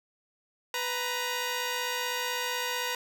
10% pulse tone pair together, 496.4 / 937 Hz, B4 / A#5, +9 / +9 cents, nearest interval major seventh, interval 1100 cents, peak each -24 dBFS, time 0.74-2.95 s, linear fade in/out 2 ms, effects none

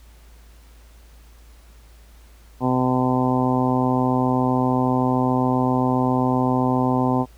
harmonic tone, 127.6 Hz, C3, 43 cents flat, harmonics 1 / 2 / 3 / 4 / 5 / 6 / 7 / 8, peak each -24 / -20 / -28 / -29 / -30 / -27 / -27 / -29 dBFS, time 2.6-7.26 s, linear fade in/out 50 ms, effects added 56 Hz sine -45 dBFS peak until 7.37 s + pink hiss -55 dBFS RMS until 7.37 s

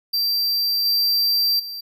square tone with level steps, 4701 Hz, D8, 1 cent sharp, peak -19 / -17 / -30 dBFS, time 0.13-1.81 s, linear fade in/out 10 ms, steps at 0.85 / 1.59 s, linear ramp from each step 10 ms, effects none

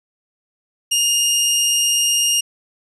20% pulse tone, 2832 Hz, F7, 23 cents sharp, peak -10 dBFS, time 0.91-2.41 s, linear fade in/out 10 ms, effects resampled to 32000 Hz

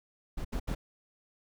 brown noise bursts, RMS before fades -33 dBFS, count 3, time 0.37-0.75 s, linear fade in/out 10 ms, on 78 ms, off 73 ms, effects none

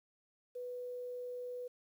sine tone with quantisation, 493.9 Hz, B4, in tune, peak -40 dBFS, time 0.55-1.68 s, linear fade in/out 10 ms, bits 11, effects none

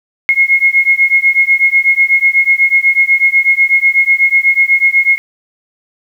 sine beating tone pair, 2156 / 2164.1 Hz, C#7 / C#7, -49 / -42 cents, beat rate 8.1 Hz, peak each -10 dBFS, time 0.29-5.18 s, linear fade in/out 0 ms, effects 7-bit

